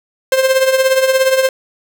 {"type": "tone with tremolo", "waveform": "45% pulse", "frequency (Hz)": 526, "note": "C5", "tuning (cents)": 9, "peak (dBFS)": -7, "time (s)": [0.32, 1.49], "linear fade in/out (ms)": 2, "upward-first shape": "triangle", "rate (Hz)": 17, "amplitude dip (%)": 70, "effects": []}